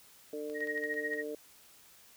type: harmonic tone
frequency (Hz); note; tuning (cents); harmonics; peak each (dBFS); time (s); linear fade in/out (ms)
149.6; D3; +32; 2 / 3 / 4; -43 / -38 / -44; 0.33-1.35; 2
type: clicks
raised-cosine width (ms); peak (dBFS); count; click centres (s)
0.2; -35; 7; 0.499 / 0.606 / 0.673 / 0.777 / 0.838 / 0.941 / 1.135
type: tone with tremolo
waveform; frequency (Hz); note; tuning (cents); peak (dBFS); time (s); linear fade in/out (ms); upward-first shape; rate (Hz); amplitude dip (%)
sine; 1880; A#6; +14; -31; 0.54-1.24; 50; sine; 14; 85
effects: white hiss -59 dBFS RMS until 2.16 s